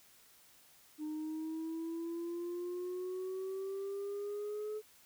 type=exponential sweep; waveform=sine; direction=up; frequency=303.8 to 430 Hz; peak=-35 dBFS; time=0.98-4.82 s; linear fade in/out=50 ms; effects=tanh soft clip ceiling -36 dBFS + white hiss -63 dBFS RMS until 5.05 s